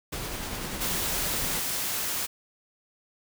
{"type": "noise with tremolo", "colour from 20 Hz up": "pink", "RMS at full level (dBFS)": -33, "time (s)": [0.12, 1.6], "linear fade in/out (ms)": 10, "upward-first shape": "sine", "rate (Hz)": 10, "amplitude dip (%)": 25}
{"type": "noise", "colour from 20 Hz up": "white", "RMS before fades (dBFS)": -30, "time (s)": [0.8, 2.27], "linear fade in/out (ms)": 20}
{"effects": []}